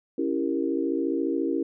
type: chord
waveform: sine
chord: C# diminished seventh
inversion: none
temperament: equal with one note detuned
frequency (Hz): 277.2 / 331.3 / 392 / 466.2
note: C#4 / E4 / G4 / Bb4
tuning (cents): 0 / +9 / 0 / 0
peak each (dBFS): -28 / -27 / -31 / -32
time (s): 0.18-1.63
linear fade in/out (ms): 5
effects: none